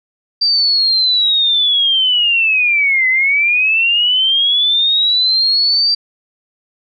sine linear two-way sweep, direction down then up, 4699 to 2017 to 4699 Hz, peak -10 dBFS, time 0.41-5.95 s, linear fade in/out 10 ms, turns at 3.08 s, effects none

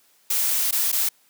blue noise with dropouts, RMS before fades -22 dBFS, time 0.3-1.09 s, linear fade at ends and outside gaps 5 ms, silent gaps 0.711-0.725 / 0.918-0.926 s, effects white hiss -60 dBFS RMS until 1.29 s + high-pass 200 Hz 12 dB/octave

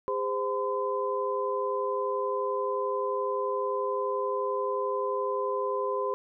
sine tone cluster, 405.5 / 517 / 1018 Hz, G#4 / C5 / C6, -41 / -21 / -48 cents, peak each -31 dBFS, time 0.08-6.14 s, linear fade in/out 0 ms, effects none

